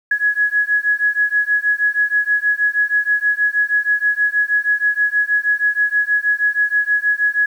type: beating tone pair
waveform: sine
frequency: 1676 / 1682.3 Hz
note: G#6 / G#6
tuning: +15 / +22 cents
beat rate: 6.3 Hz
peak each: -17 dBFS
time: 0.11-7.46 s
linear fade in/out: 5 ms
effects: 8-bit